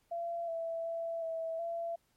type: tone with pitch steps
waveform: sine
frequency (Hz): 681 / 662 / 666 / 654 / 675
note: F5 / E5 / E5 / E5 / E5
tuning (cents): -44 / +7 / +18 / -14 / +41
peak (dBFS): -34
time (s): 0.11-1.96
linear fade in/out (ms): 10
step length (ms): 370
effects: pink hiss -74 dBFS RMS until 2.16 s + MP3 64 kbps